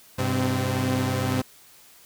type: tone cluster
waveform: sawtooth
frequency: 99.4 / 128.3 / 258.6 Hz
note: G2 / C3 / C4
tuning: +25 / -34 / -20 cents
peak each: -23 dBFS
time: 0.18-1.42 s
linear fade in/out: 10 ms
effects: white hiss -52 dBFS RMS until 2.05 s